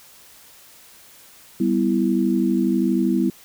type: chord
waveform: sine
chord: E minor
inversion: first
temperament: equal with one note detuned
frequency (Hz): 196 / 248.4 / 329.6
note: G3 / B3 / E4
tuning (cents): 0 / +10 / 0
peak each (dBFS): -21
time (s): 1.6-3.3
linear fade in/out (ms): 5
effects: white hiss -48 dBFS RMS until 3.44 s